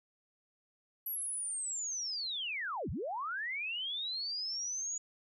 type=linear two-way sweep; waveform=sine; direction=down then up; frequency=11840 to 55 to 6870 Hz; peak=-35 dBFS; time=1.06-4.98 s; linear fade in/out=5 ms; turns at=2.9 s; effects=none